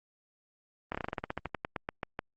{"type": "slowing click train", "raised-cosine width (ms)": 0.5, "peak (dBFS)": -18, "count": 18, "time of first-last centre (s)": [0.92, 2.191], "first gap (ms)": 26, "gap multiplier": 1.12, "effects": ["Opus 24 kbps"]}